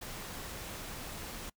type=noise; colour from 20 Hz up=pink; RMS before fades=-43 dBFS; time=0.01-1.5 s; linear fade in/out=10 ms; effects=noise-tail reverb RT60 0.1 s tail -23 dB re dry